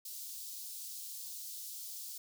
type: high-pass noise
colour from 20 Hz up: white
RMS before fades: -45 dBFS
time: 0.05-2.18 s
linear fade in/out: 5 ms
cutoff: 4100 Hz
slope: 24 dB/octave
effects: none